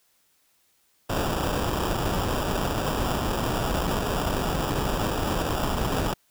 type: noise with sample-and-hold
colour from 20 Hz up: pink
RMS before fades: -26 dBFS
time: 1.09-6.14 s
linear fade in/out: 10 ms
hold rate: 2100 Hz
effects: white hiss -66 dBFS RMS until 6.3 s

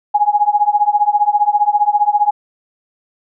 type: tone with tremolo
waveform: sine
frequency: 830.6 Hz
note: G#5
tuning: in tune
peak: -6 dBFS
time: 0.14-2.31 s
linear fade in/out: 10 ms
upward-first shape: triangle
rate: 15 Hz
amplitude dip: 100%
effects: none

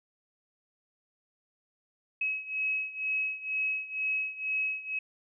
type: beating tone pair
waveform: sine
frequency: 2560 / 2562.1 Hz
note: D#7 / E7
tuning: +49 / -50 cents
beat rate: 2.1 Hz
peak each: -31 / -34 dBFS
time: 2.21-4.99 s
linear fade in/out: 5 ms
effects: none

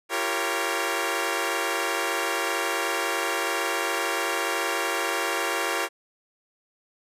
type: chord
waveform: 10% pulse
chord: G half-diminished seventh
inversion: third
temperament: equal with one note detuned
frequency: 342 / 392 / 466.2 / 554.4 Hz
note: F4 / G4 / Bb4 / Db5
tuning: -36 / 0 / 0 / 0 cents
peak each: -22 dBFS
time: 0.09-5.89 s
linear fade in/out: 50 ms
effects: resampled to 32000 Hz

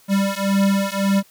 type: beating tone pair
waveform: square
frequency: 196 / 197.8 Hz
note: G3 / G3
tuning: 0 / +16 cents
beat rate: 1.8 Hz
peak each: -20 dBFS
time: 0.08-1.23 s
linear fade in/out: 50 ms
effects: white hiss -53 dBFS RMS until 1.3 s

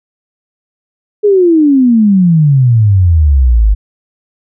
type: exponential sweep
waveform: sine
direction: down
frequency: 425.4 to 49 Hz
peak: -4 dBFS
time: 1.23-3.75 s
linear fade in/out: 20 ms
effects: none

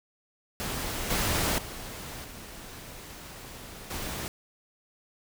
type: noise with level steps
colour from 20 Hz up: pink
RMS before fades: -33 / -27 / -40 / -44 / -35 dBFS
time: 0.6-4.28 s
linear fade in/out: 0 ms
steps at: 1.1 / 1.58 / 2.24 / 3.9 s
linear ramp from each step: 5 ms
effects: none

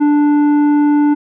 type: tone with tanh clipping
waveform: sine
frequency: 293.7 Hz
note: D4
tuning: in tune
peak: -10 dBFS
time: 0-1.15 s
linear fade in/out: 20 ms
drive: 9 dB
effects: none

